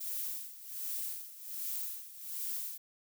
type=noise with tremolo; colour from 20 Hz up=violet; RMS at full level=-37 dBFS; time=0-2.78 s; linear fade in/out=10 ms; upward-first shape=sine; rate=1.3 Hz; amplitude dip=80%; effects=none